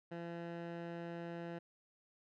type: tone with low-pass filter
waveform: 15% pulse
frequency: 170 Hz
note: F3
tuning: 46 cents flat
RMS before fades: -45 dBFS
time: 0.11-1.59 s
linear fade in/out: 10 ms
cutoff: 2200 Hz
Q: 0.71
effects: none